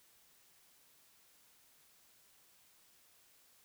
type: silence
effects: white hiss -67 dBFS RMS until 3.64 s